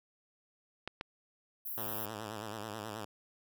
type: clicks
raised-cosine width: 0.3 ms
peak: -22 dBFS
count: 2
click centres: 0.876 / 1.011 s
type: high-pass noise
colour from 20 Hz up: pink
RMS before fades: -40 dBFS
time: 1.65-2.06 s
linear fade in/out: 10 ms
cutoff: 12000 Hz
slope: 48 dB/octave
type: tone with vibrato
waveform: 5% pulse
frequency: 107.5 Hz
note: A2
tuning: 40 cents flat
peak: -29 dBFS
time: 1.77-3.05 s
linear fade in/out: 5 ms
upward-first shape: sine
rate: 9.3 Hz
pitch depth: 93 cents each way
effects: none